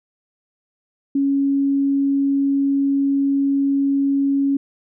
sine tone, 277.2 Hz, C#4, in tune, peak -15 dBFS, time 1.15-4.57 s, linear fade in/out 5 ms, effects none

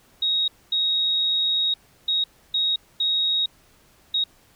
sine tone bursts at uneven times, 3772 Hz, A#7, 20 cents sharp, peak -19 dBFS, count 6, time 0.22-0.48 / 0.72-1.74 / 2.08-2.24 / 2.54-2.76 / 3-3.46 / 4.14-4.24 s, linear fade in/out 5 ms, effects pink hiss -57 dBFS RMS until 4.55 s

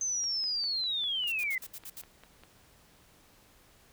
sine linear sweep, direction down, 6272 to 1996 Hz, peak -29 dBFS, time 0.01-1.58 s, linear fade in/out 2 ms
click train, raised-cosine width 0.3 ms, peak -35 dBFS, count 12, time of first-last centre 0.24-2.436 s, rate 5.01 Hz
blue noise bursts, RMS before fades -43 dBFS, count 7, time 1.27-2.016 s, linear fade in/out 5 ms, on 50 ms, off 66 ms
effects pink hiss -61 dBFS RMS until 3.92 s

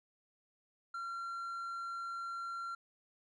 triangle tone, 1371 Hz, F6, 32 cents flat, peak -37 dBFS, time 0.94-2.75 s, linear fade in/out 5 ms, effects resampled to 22050 Hz

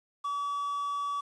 triangle tone with quantisation, 1143 Hz, D6, 47 cents flat, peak -28 dBFS, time 0.24-1.21 s, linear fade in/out 10 ms, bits 9, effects resampled to 24000 Hz

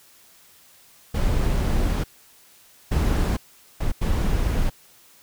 brown noise bursts at uneven times, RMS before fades -21 dBFS, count 4, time 1.14-2.04 / 2.91-3.37 / 3.8-3.92 / 4.01-4.7 s, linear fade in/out 10 ms, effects white hiss -53 dBFS RMS until 5.22 s

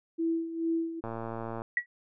sine tone with tremolo, 329.6 Hz, E4, in tune, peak -25 dBFS, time 0.18-1.01 s, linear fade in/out 20 ms, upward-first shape sine, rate 2.3 Hz, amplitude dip 70%
click train, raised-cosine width 1 ms, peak -23 dBFS, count 67, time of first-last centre 1.04-1.619 s, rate 114 Hz
sine tone with exponential decay, 1932 Hz, B6, 39 cents flat, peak -20 dBFS, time 1.77-1.86 s, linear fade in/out 2 ms, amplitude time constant 18 ms
effects none

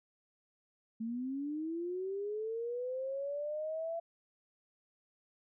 sine linear sweep, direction up, 219.6 to 675 Hz, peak -35 dBFS, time 1-4 s, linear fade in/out 10 ms, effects none

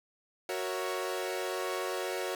sawtooth chord, F# dominant seventh, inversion none, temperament equal, 370 / 466.2 / 554.4 / 659.3 Hz, F#4 / A#4 / C#5 / E5, 0 / 0 / 0 / 0 cents, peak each -32 / -35 / -34 / -38 dBFS, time 0.49-2.35 s, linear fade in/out 2 ms, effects none

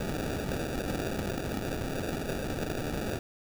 violet noise with sample-and-hold, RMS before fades -33 dBFS, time 0-3.19 s, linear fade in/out 2 ms, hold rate 1050 Hz, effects none

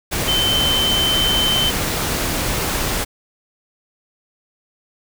sine tone in noise, 3078 Hz, G7, 32 cents flat, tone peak -16 dBFS, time 0.27-1.71 s, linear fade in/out 20 ms, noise pink, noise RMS -21 dBFS, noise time 0.11-3.05 s, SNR +2 dB, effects none

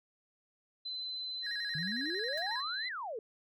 sine tone, 4043 Hz, B7, 40 cents sharp, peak -37 dBFS, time 0.85-2.89 s, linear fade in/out 10 ms
triangle tone with vibrato, 1760 Hz, A6, in tune, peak -36 dBFS, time 1.42-2.63 s, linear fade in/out 50 ms, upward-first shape square, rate 11 Hz, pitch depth 98 cents each way
sine exponential two-way sweep, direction up then down, 145.2 to 2077 to 412.7 Hz, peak -37 dBFS, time 1.75-3.19 s, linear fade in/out 2 ms, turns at 2.88 s
white noise with exponential decay, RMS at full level -47 dBFS, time 2.37-2.46 s, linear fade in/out 5 ms, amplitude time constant 19 ms
effects none

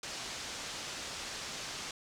white low-pass noise, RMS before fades -42 dBFS, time 0.03-1.91 s, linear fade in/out 2 ms, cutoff 6800 Hz, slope 24 dB/octave, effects none

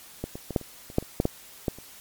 clicks, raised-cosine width 2 ms, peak -16 / -22 / -19 / -8 / -28 / -29 / -7 / -26 / -8 / -9 / -11 / -30 dBFS, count 12, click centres 0.24 / 0.355 / 0.507 / 0.562 / 0.613 / 0.901 / 0.984 / 1.026 / 1.201 / 1.254 / 1.682 / 1.786 s, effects white hiss -48 dBFS RMS until 2 s + MP3 96 kbps

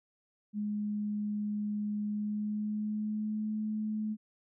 sine tone with pitch glide, 208.7 to 214.7 Hz, G#3 to A3, +9 to -42 cents, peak -31 dBFS, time 0.53-4.17 s, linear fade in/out 50 ms, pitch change +49 cents, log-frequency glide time 2.05-3.51 s, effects none

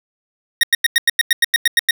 25% pulse tone bursts, 1864.7 Hz, A#6, in tune, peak -6 dBFS, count 12, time 0.61-1.909 s, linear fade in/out 2 ms, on 23 ms, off 93 ms, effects 7-bit

